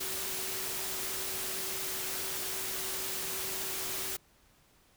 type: tone in noise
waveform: sine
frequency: 380.4 Hz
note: F#4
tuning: 48 cents sharp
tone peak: -47 dBFS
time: 0-4.17 s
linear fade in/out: 10 ms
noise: white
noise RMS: -36 dBFS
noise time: 0-4.17 s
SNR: -14 dB
effects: pink hiss -65 dBFS RMS until 4.96 s